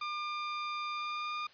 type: tone with pitch glide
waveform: sawtooth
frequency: 1200 to 1211.1 Hz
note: D6 to D#6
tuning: +37 to -47 cents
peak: -31 dBFS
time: 0.01-1.47 s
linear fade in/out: 5 ms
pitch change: +16 cents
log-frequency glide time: 0.93-1.33 s
effects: white hiss -59 dBFS RMS until 1.53 s + resampled to 11025 Hz